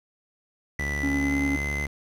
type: tone with pitch glide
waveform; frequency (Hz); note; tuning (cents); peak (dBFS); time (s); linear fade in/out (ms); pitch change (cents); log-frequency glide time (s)
triangle; 1975.5 to 2052; B6 to C7; 0 to -34; -27; 0.79-1.86; 2; +66; 1.01-1.38
type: tone with vibrato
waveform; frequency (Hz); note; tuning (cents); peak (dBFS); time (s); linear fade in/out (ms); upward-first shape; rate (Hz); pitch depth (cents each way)
sawtooth; 71.9; D2; -36; -25; 0.79-1.87; 5; square; 12; 34
type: tone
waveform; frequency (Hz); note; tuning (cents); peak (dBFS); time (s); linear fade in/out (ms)
triangle; 277.2; C#4; 0; -22; 1.03-1.56; 2
effects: none